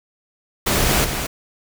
pink noise with echo, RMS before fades -18 dBFS, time 0.66-1.05 s, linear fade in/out 10 ms, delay 220 ms, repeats 1, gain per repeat -6 dB, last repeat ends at 1.27 s, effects none

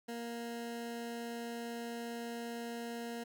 20% pulse tone, 234.4 Hz, A#3, 10 cents sharp, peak -35 dBFS, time 0.08-3.24 s, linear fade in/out 10 ms, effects none

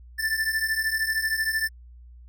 square beating tone pair, 1760 / 1773 Hz, A6 / A6, 0 / +13 cents, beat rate 13 Hz, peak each -29 / -26 dBFS, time 0.18-1.69 s, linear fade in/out 20 ms, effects added 60 Hz sine -44 dBFS peak until 2.28 s

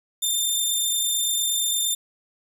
15% pulse tone with amplitude modulation, 3593 Hz, A7, 36 cents sharp, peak -13 dBFS, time 0.22-1.95 s, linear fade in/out 10 ms, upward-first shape sine, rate 48.7 Hz, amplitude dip 25%, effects none

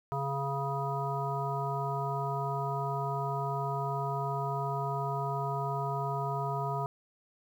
harmonic tone, 138.59 Hz, C#3, in tune, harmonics 1 / 3 / 5 / 7 / 9, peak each -34 / -39 / -37 / -36 / -39 dBFS, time 0.12-6.86 s, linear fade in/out 0 ms, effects 10-bit

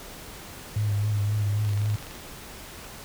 sine tone with vibrato, 104 Hz, G#2, 3 cents sharp, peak -22 dBFS, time 0.76-1.96 s, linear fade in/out 5 ms, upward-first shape triangle, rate 3.8 Hz, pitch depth 47 cents each way
click train, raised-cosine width 0.2 ms, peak -24 dBFS, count 13, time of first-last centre 1.65-2.152 s, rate 23.9 Hz
effects pink hiss -42 dBFS RMS until 3.04 s

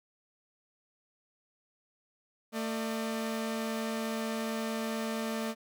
sawtooth tone pair together, 224.4 / 602.2 Hz, A3 / D5, +34 / +43 cents, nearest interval octave + perfect fourth, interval 1709 cents, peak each -29 / -35 dBFS, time 2.52-5.55 s, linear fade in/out 50 ms, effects none

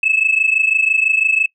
sine tone pair together, 2592 / 2618 Hz, E7 / E7, -30 / -13 cents, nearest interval unison, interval 17 cents, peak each -14 dBFS, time 0.03-1.46 s, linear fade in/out 5 ms, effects noise-tail reverb RT60 0.1 s tail -23 dB re dry + tanh soft clip ceiling -6 dBFS

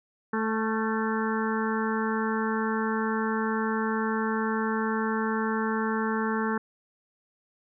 harmonic tone with a mistuned harmonic, 220 Hz, A3, in tune, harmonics 1 / 2 / 4 / 5 / 6 / 7 / 8, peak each -28 / -31 / -34 / -35 / -36 / -36 / -37 dBFS, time 0.33-6.58 s, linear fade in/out 5 ms, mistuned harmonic 6, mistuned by +46 cents, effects none

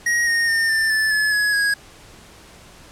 square tone with pitch steps, 1888 / 1852.4 / 1817.4 / 1783.1 / 1749.4 / 1716.4 / 1684 / 1652.2 Hz, A#6 / A#6 / A#6 / A6 / A6 / A6 / G#6 / G#6, +22 / -11 / -44 / +23 / -10 / -43 / +24 / -9 cents, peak -17 dBFS, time 0.06-1.74 s, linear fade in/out 5 ms, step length 210 ms, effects pink hiss -45 dBFS RMS until 2.91 s + low-pass 10000 Hz 12 dB/octave

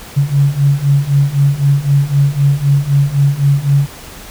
sine beating tone pair, 138.7 / 142.6 Hz, C#3 / C#3, +1 / +49 cents, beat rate 3.9 Hz, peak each -13 / -11 dBFS, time 0.16-3.87 s, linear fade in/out 20 ms, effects pink hiss -33 dBFS RMS until 4.3 s

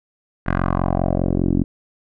10% pulse tone with low-pass filter sweep, 45 Hz, F#1, 47 cents flat, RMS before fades -19 dBFS, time 0.46-1.64 s, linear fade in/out 10 ms, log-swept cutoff 1700 to 270 Hz, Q 2.6, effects none

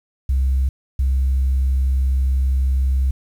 sine tone pair in turn, 66.1 / 66.1 Hz, C2 / C2, +18 / +18 cents, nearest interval unison, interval 0 cents, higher neither, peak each -13 dBFS, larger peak neither, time 0.29-0.69 / 0.99-3.11 s, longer second, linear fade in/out 5 ms, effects tanh soft clip ceiling -12 dBFS + 8-bit

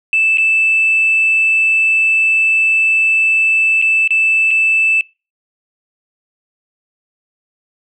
sine tone with dropouts, 2637 Hz, E7, in tune, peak -9 dBFS, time 0.13-5.01 s, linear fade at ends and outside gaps 1 ms, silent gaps 0.373-0.382 / 3.816-3.823 / 4.076-4.106 / 4.508-4.512 s, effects noise-tail reverb RT60 0.3 s tail -25 dB re dry + tanh soft clip ceiling -5 dBFS

